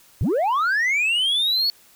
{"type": "linear sweep", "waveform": "sine", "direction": "up", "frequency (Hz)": [69.3, 4467], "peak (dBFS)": -15, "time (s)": [0.21, 1.7], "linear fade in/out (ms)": 0, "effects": ["tanh soft clip ceiling -17 dBFS", "white hiss -53 dBFS RMS until 1.95 s"]}